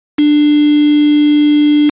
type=tone with quantisation; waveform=sine; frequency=296.3 Hz; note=D4; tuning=15 cents sharp; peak=-6 dBFS; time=0.18-1.9 s; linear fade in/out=10 ms; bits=3; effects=resampled to 8000 Hz